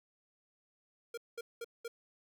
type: tone bursts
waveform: square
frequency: 466.2 Hz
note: A#4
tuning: in tune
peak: -40 dBFS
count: 4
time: 1.14-1.88 s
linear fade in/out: 5 ms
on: 35 ms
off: 200 ms
effects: none